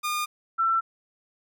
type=tone pair in turn; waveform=sawtooth / sine; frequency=1215 / 1341.4 Hz; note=D#6 / E6; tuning=-42 / +30 cents; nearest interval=major second; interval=172 cents; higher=second; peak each=-22 / -20 dBFS; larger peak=second; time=0.03-0.26 / 0.58-0.81 s; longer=neither; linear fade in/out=20 ms; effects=none